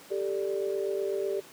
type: chord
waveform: sine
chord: G suspended second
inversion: none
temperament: equal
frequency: 392 / 440 / 587.3 Hz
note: G4 / A4 / D5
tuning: 0 / 0 / 0 cents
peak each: -29 / -34 / -35 dBFS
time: 0.1-1.41 s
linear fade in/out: 20 ms
effects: pink hiss -50 dBFS RMS until 1.52 s + high-pass 200 Hz 12 dB/octave